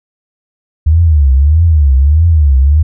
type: tone with vibrato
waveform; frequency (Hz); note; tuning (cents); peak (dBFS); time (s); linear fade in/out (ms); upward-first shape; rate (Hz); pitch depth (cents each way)
sine; 74.6; D2; +28; -4; 0.86-2.83; 10; triangle; 1.6; 250
effects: none